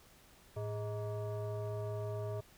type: tone with frequency modulation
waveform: sine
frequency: 108.8 Hz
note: A2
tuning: 19 cents flat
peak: -36 dBFS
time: 0.56-2.41 s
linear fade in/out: 10 ms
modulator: 523 Hz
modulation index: 1
effects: pink hiss -62 dBFS RMS until 2.57 s